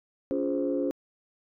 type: chord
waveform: sine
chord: Db major seventh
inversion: none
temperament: equal with one note detuned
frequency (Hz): 282 / 349.2 / 415.3 / 523.3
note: Db4 / F4 / Ab4 / C5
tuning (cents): +30 / 0 / 0 / 0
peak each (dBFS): -28 / -32 / -33 / -30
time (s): 0.31-0.91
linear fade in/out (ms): 0
effects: tanh soft clip ceiling -17 dBFS